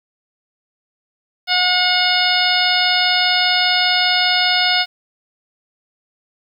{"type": "harmonic tone", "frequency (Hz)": 725, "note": "F#5", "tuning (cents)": -35, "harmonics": [1, 2, 3, 4, 5, 6, 7], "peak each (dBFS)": [-21, -21, -21, -21, -21, -21, -21], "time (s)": [1.47, 4.86], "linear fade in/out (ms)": 50, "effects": ["8-bit"]}